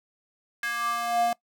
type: tone with high-pass filter sweep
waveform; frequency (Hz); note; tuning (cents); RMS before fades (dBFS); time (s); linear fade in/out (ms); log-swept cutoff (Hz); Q
square; 235.5; A#3; +18; -27; 0.63-1.33; 2; 1700 to 580; 4.9
effects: noise-tail reverb RT60 0.1 s tail -21 dB re dry